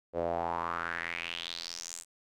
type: tone with band-pass filter sweep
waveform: sawtooth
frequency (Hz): 84.8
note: E2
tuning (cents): +50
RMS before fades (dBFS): -36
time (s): 0.13-2.05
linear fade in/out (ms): 50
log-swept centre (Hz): 510 to 8300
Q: 4.4
effects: none